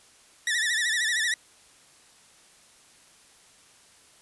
sawtooth tone with vibrato, 1837 Hz, A#6, 26 cents flat, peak -20 dBFS, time 0.47-1.34 s, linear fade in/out 2 ms, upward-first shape sine, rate 13 Hz, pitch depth 110 cents each way, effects white hiss -56 dBFS RMS until 4.21 s + resampled to 24000 Hz

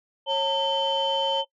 sine tone cluster, 546 / 900 / 3076 Hz, C#5 / A5 / G7, -26 / +39 / -33 cents, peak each -25 dBFS, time 0.26-1.45 s, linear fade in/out 50 ms, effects noise-tail reverb RT60 0.1 s tail -23 dB re dry + tanh soft clip ceiling -16 dBFS

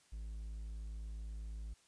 triangle tone, 54 Hz, A1, 32 cents flat, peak -40 dBFS, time 0.12-1.74 s, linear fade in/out 10 ms, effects white hiss -69 dBFS RMS until 1.87 s + resampled to 22050 Hz

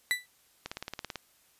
35% pulse tone with exponential decay, 1980 Hz, B6, 4 cents sharp, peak -20 dBFS, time 0.11-0.26 s, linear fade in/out 0 ms, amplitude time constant 32 ms
click train, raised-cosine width 0.2 ms, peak -19 dBFS, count 10, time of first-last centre 0.66-1.157 s, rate 18.1 Hz
effects white hiss -65 dBFS RMS until 1.59 s + resampled to 32000 Hz

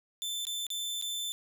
sawtooth tone with dropouts, 3538 Hz, A7, 9 cents sharp, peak -30 dBFS, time 0.22-1.32 s, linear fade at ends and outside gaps 0 ms, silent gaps 0.452-0.469 / 0.667-0.703 / 1.014-1.023 s, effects none

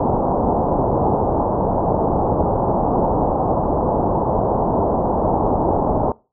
white low-pass noise, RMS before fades -18 dBFS, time 0-6.12 s, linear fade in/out 2 ms, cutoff 920 Hz, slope 48 dB/octave, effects noise-tail reverb RT60 0.3 s tail -22 dB re dry

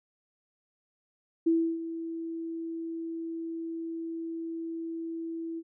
sine tone with ADSR envelope, 329.6 Hz, E4, in tune, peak -20 dBFS, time 1.46-5.63 s, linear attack 11 ms, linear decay 310 ms, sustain -13 dB, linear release 49 ms, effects none

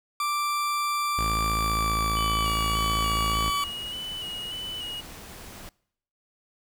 40% pulse tone with pitch glide, 1174.7 to 1144.6 Hz, D6 to D6, 0 to -45 cents, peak -24 dBFS, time 0.2-3.64 s, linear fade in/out 2 ms, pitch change -45 cents, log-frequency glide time 1.45-2.77 s
sawtooth tone, 55 Hz, A1, in tune, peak -24 dBFS, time 1.18-3.5 s, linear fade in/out 5 ms
triangle tone with vibrato, 2940 Hz, F#7, 12 cents flat, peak -31 dBFS, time 2.16-5.01 s, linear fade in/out 10 ms, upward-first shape square, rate 1.7 Hz, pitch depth 30 cents each way
pink noise, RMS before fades -43 dBFS, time 2.45-5.69 s, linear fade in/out 0 ms
effects noise-tail reverb RT60 0.7 s tail -24 dB re dry

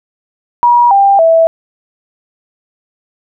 sine tone with pitch steps, 960 / 793.4 / 655.7 Hz, B5 / G5 / E5, -49 / +21 / -9 cents, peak -4 dBFS, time 0.63-1.47 s, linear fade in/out 0 ms, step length 280 ms, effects none

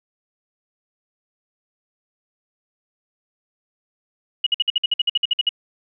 sine tone bursts, 2904 Hz, F#7, 33 cents flat, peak -14 dBFS, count 14, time 4.44-5.492 s, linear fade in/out 5 ms, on 25 ms, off 54 ms, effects none

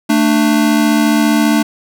square tone pair together, 222.2 / 297 Hz, A3 / D4, +17 / +20 cents, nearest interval perfect fourth, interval 503 cents, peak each -13 dBFS, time 0.09-1.63 s, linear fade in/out 10 ms, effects none

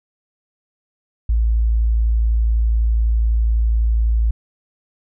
sine tone, 56 Hz, A1, 31 cents sharp, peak -13 dBFS, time 1.29-4.31 s, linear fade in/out 5 ms, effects none

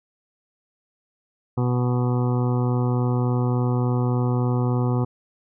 harmonic tone, 123.47 Hz, B2, in tune, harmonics 1 / 2 / 3 / 4 / 6 / 7 / 8 / 9 / 10, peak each -20 / -26 / -30 / -32 / -36 / -37 / -38 / -39 / -40 dBFS, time 1.57-5.05 s, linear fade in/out 10 ms, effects none

